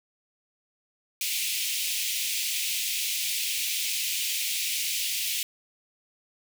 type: high-pass noise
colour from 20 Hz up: pink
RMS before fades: -29 dBFS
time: 1.21-5.43 s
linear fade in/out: 2 ms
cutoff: 2300 Hz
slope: 48 dB/octave
effects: none